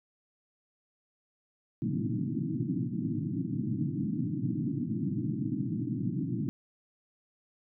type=band-pass noise; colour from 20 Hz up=pink; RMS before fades=-32 dBFS; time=1.82-6.49 s; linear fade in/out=0 ms; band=110 to 330 Hz; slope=96 dB/octave; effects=none